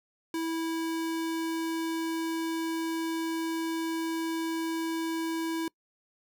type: tone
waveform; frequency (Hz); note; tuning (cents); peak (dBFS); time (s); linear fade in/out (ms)
square; 327.2; E4; -13; -30; 0.34-5.68; 2
effects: noise-tail reverb RT60 0.1 s tail -25 dB re dry